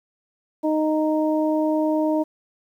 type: harmonic tone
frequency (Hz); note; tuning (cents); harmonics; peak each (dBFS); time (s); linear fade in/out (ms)
309.9; D#4; -7; 1 / 2 / 3; -20 / -23 / -29; 0.63-2.24; 20
effects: 9-bit